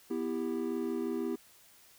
triangle chord, E minor, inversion second, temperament just, 247.2 / 329.6 / 395.6 Hz, B3 / E4 / G4, +2 / 0 / +16 cents, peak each -34 dBFS, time 0.1-1.36 s, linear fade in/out 10 ms, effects white hiss -60 dBFS RMS until 1.98 s

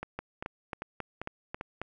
two click trains, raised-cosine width 0.5 ms, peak -20 / -21 dBFS, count 7 / 5, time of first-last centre 0.19-1.816 / 0.03-1.611 s, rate 3.69 / 2.53 Hz, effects none

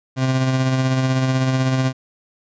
30% pulse tone with tremolo, 130.81 Hz, C3, in tune, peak -12 dBFS, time 0.16-1.93 s, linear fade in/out 50 ms, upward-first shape sine, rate 16 Hz, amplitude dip 35%, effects resampled to 16000 Hz

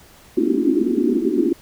white band-pass noise, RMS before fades -18 dBFS, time 0.37-1.53 s, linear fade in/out 2 ms, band 220 to 380 Hz, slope 96 dB/octave, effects pink hiss -48 dBFS RMS until 1.61 s

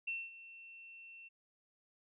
sine tone with ADSR envelope, 2700 Hz, E7, 41 cents sharp, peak -35 dBFS, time 0.07-1.29 s, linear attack 10 ms, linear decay 220 ms, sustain -16 dB, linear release 18 ms, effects none

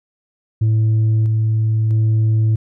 sine tone with tremolo, 110 Hz, A2, in tune, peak -9 dBFS, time 0.61-2.56 s, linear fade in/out 10 ms, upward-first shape square, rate 0.77 Hz, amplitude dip 25%, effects tanh soft clip ceiling -11 dBFS

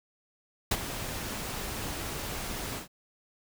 pink noise with ADSR envelope, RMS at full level -25 dBFS, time 0.71-2.88 s, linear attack 6 ms, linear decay 44 ms, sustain -11 dB, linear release 120 ms, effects none

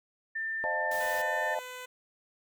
sine tone, 1790 Hz, A6, 29 cents sharp, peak -31 dBFS, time 0.35-1.55 s, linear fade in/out 10 ms
sine chord, F dominant seventh, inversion second, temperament equal with one note detuned, 523.3 / 613 / 698.5 / 880 Hz, C5 / Eb5 / F5 / A5, 0 / -26 / 0 / 0 cents, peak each -39 / -34 / -38 / -34 dBFS, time 0.64-1.59 s, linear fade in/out 0 ms
white noise, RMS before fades -43 dBFS, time 0.91-1.22 s, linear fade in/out 5 ms
10% pulse tone with pitch glide, 499.5 to 503 Hz, B4 to B4, +20 to +32 cents, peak -32 dBFS, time 1-1.86 s, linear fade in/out 10 ms, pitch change +12 cents, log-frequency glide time 1.14-1.56 s
effects none

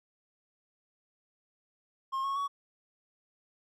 triangle tone with pitch steps, 1070 / 1097.5 / 1125.8 Hz, C6 / C#6 / C#6, +38 / -18 / +26 cents, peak -28 dBFS, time 2.12-2.48 s, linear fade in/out 20 ms, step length 120 ms, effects none

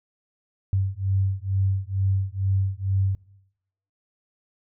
sine beating tone pair, 95.6 / 97.8 Hz, G2 / G2, -43 / -4 cents, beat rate 2.2 Hz, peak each -24 / -24 dBFS, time 0.73-3.15 s, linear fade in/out 0 ms, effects noise-tail reverb RT60 0.8 s tail -22 dB re dry

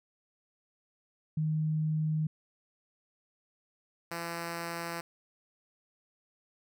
sine / 5% pulse tone pair in turn, 155.56 / 169.14 Hz, D#3 / E3, 0 / +45 cents, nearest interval minor second, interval 145 cents, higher second, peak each -27 / -24 dBFS, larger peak second, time 1.37-2.27 / 4.11-5.01 s, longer neither, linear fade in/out 5 ms, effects none

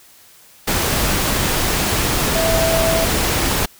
sine tone in noise, 656 Hz, E5, 9 cents flat, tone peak -17 dBFS, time 2.35-3.05 s, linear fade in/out 10 ms, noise pink, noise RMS -18 dBFS, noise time 0.67-3.66 s, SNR -2 dB, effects white hiss -47 dBFS RMS until 3.79 s

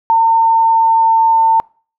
sine tone with pitch glide, 907 to 900.7 Hz, A#5 to A5, -48 to +40 cents, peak -7 dBFS, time 0.1-1.6 s, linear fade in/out 0 ms, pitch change -12 cents, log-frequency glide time 0.33-1.29 s, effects noise-tail reverb RT60 0.4 s tail -25 dB re dry

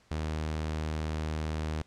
sawtooth tone, 77.78 Hz, D#2, in tune, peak -27 dBFS, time 0.11-1.82 s, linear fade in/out 0 ms, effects pink hiss -64 dBFS RMS until 1.86 s + low-pass 7000 Hz 12 dB/octave

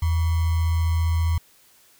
sine tone with sample-and-hold, 82.41 Hz, E2, in tune, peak -18 dBFS, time 0.02-1.38 s, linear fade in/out 5 ms, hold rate 1050 Hz, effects white hiss -56 dBFS RMS until 1.99 s

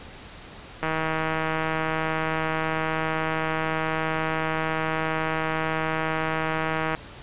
click train, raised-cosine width 0.5 ms, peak -11 dBFS, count 974, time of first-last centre 0.83-6.949 s, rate 159 Hz, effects pink hiss -43 dBFS RMS until 7.22 s + resampled to 8000 Hz

